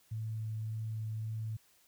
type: tone with vibrato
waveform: sine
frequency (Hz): 110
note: A2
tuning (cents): 0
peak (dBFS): -35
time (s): 0.11-1.57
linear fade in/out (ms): 10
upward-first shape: sine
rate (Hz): 1.8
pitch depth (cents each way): 8
effects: white hiss -67 dBFS RMS until 1.87 s